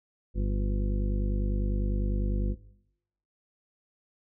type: harmonic tone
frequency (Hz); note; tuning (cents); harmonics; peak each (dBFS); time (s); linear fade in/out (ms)
50; G1; +35; 1 / 2 / 3 / 4 / 5 / 6 / 7 / 8 / 10; -25 / -33 / -43 / -36 / -42 / -51 / -40 / -53 / -45; 0.34-2.56; 50
effects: noise-tail reverb RT60 0.8 s tail -19 dB re dry